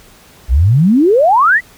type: exponential sweep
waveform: sine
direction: up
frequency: 55 to 2055 Hz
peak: -6 dBFS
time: 0.48-1.61 s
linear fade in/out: 50 ms
effects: pink hiss -43 dBFS RMS until 1.77 s